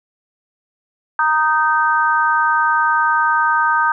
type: harmonic tone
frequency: 310 Hz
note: D#4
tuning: 6 cents flat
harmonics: 3 / 4 / 5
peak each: -17 / -17 / -17 dBFS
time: 1.19-3.92 s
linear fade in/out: 2 ms
effects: none